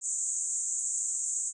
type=band-pass noise; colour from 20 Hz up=white; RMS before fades=-32 dBFS; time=0.01-1.53 s; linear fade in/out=50 ms; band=6600 to 8200 Hz; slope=96 dB/octave; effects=none

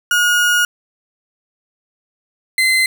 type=tone pair in turn; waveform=35% pulse; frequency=1440 / 2059 Hz; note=F#6 / C7; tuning=-47 / -28 cents; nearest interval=tritone; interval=619 cents; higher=second; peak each=-10 dBFS; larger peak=neither; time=0.11-0.65 / 2.58-2.86 s; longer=first; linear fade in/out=2 ms; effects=none

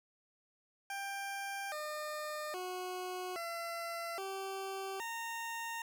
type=tone with pitch steps; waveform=20% pulse; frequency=792 / 606 / 365.8 / 677 / 387.1 / 921 Hz; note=G5 / D#5 / F#4 / E5 / G4 / A#5; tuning=+18 / -46 / -20 / +46 / -22 / -21 cents; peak=-34 dBFS; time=0.9-5.82 s; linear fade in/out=2 ms; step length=820 ms; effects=none

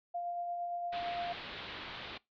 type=tone with tremolo; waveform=sine; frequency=698 Hz; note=F5; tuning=1 cent flat; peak=-34 dBFS; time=0.14-1.33 s; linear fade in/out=10 ms; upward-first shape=sine; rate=8.7 Hz; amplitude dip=25%
type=low-pass noise; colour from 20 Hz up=white; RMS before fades=-45 dBFS; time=0.92-2.18 s; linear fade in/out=10 ms; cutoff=4000 Hz; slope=48 dB/octave
effects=noise-tail reverb RT60 0.2 s tail -23 dB re dry

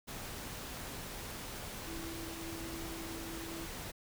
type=tone in noise; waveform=sine; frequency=330 Hz; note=E4; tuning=2 cents sharp; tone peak=-44 dBFS; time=1.86-3.67 s; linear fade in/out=20 ms; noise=pink; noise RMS=-44 dBFS; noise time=0.07-3.92 s; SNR=-3 dB; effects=none

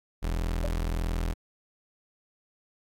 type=tone; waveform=35% pulse; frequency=41.62 Hz; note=E1; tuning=17 cents sharp; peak=-25 dBFS; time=0.22-1.34 s; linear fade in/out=20 ms
type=tone with exponential decay; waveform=sine; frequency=584 Hz; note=D5; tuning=10 cents flat; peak=-27 dBFS; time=0.64-0.73 s; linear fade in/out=5 ms; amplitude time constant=19 ms
effects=AAC 48 kbps

